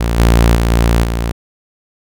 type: tone with level steps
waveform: sawtooth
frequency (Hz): 57.6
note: A#1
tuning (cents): -20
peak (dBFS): -9 / -3 / -7 / -5 / -11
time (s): 0-1.32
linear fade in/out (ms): 10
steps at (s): 0.18 / 0.55 / 0.7 / 1.03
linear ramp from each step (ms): 10
effects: none